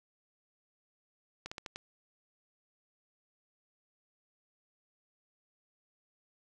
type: slowing click train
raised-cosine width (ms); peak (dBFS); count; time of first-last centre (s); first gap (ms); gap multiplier
0.2; -23; 5; 1.46-1.76; 55; 1.21
effects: none